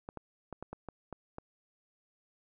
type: clicks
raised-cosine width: 1 ms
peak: -27 dBFS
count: 8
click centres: 0.089 / 0.173 / 0.527 / 0.626 / 0.73 / 0.887 / 1.127 / 1.384 s
effects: none